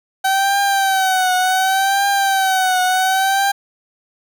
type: tone with vibrato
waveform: 30% pulse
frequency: 766 Hz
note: G5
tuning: 40 cents flat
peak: -11 dBFS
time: 0.24-3.52 s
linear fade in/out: 10 ms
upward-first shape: triangle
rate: 0.68 Hz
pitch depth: 78 cents each way
effects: none